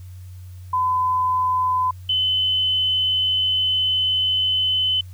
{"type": "tone pair in turn", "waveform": "sine", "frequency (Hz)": [1012, 3033], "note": ["B5", "F#7"], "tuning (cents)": [42, 42], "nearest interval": "octave + perfect fifth", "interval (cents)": 1900, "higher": "second", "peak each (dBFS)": -17, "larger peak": "neither", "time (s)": [[0.73, 1.91], [2.09, 5.01]], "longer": "second", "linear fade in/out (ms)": 5, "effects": ["added 91 Hz sine -35 dBFS peak until 5.13 s", "white hiss -56 dBFS RMS until 5.13 s"]}